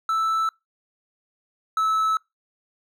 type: tone pair in turn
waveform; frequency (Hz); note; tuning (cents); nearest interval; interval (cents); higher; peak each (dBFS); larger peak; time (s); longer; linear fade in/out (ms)
triangle; 1318.5 / 1303.4; E6 / E6; 0 / -20; unison; 20; first; -18 / -17; second; 0.09-0.49 / 1.77-2.17; neither; 2
effects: noise-tail reverb RT60 0.2 s tail -25 dB re dry